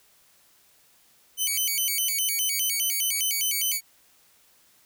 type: tone with vibrato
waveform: 5% pulse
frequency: 2614 Hz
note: E7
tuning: 15 cents flat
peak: -15 dBFS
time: 1.37-3.81 s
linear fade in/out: 50 ms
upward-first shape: square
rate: 4.9 Hz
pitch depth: 260 cents each way
effects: white hiss -60 dBFS RMS until 4.85 s